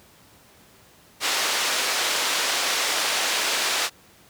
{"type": "band-pass noise", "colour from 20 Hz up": "white", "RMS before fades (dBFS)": -24, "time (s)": [1.2, 3.9], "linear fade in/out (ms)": 50, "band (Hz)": [440, 5300], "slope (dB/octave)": 12, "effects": ["pink hiss -53 dBFS RMS until 4.29 s", "high-pass 80 Hz 12 dB/octave"]}